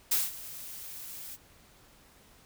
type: noise with ADSR envelope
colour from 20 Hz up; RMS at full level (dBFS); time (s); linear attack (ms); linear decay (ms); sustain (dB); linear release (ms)
blue; -25; 0.11-1.37; 8; 190; -18; 27
effects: pink hiss -59 dBFS RMS until 2.45 s